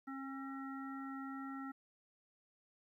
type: harmonic tone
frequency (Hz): 270.2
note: C#4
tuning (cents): -44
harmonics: 1 / 3 / 5 / 7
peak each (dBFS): -44 / -53 / -49 / -56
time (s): 0.07-1.72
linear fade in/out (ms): 10
effects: 13-bit